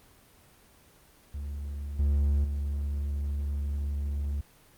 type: tone with level steps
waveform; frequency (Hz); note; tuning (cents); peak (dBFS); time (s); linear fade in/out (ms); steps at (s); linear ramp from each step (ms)
triangle; 71.5; D2; -46; -31 / -20 / -26; 1.34-4.41; 5; 1.99 / 2.44; 5
effects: pink hiss -58 dBFS RMS until 4.77 s + Opus 24 kbps